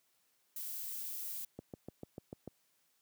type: noise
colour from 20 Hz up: violet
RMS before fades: -42 dBFS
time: 0.56-1.45 s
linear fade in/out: 5 ms
type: click train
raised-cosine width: 2 ms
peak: -30 dBFS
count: 7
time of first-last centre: 1.59-2.476 s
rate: 6.77 Hz
effects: white hiss -75 dBFS RMS until 3.01 s + high-pass 100 Hz 12 dB/octave